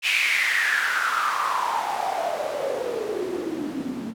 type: noise with band-pass filter sweep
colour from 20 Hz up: white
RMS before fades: -25 dBFS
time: 0.02-4.14 s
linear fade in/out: 50 ms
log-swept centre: 2600 to 220 Hz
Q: 7.4
effects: none